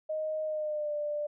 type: tone with pitch glide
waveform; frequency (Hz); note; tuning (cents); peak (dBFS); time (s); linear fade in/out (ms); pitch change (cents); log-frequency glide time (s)
sine; 622.3 to 592.5; D#5 to D5; 0 to +15; -30; 0.09-1.27; 10; -85; 0.44-0.93
effects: none